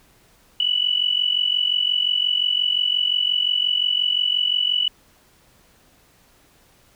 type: tone with amplitude modulation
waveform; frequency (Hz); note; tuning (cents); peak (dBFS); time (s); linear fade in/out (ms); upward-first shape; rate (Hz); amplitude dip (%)
sine; 2960; F#7; 0; -14; 0.6-4.88; 2; sine; 45.7; 80
effects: pink hiss -56 dBFS RMS until 6.95 s